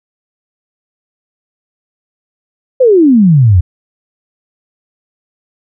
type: exponential sweep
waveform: sine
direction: down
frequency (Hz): 538 to 82.41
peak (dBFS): -3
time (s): 2.8-3.61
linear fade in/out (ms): 10
effects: none